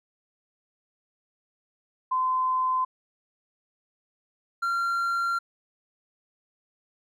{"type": "tone pair in turn", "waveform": ["sine", "triangle"], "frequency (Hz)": [1028, 1377.8], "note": ["C6", "F6"], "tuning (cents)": [-31, -24], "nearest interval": "perfect fourth", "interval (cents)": 507, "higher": "second", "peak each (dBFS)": -22, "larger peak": "neither", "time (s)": [[2.11, 2.85], [4.62, 5.39]], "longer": "second", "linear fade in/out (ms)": 10, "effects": []}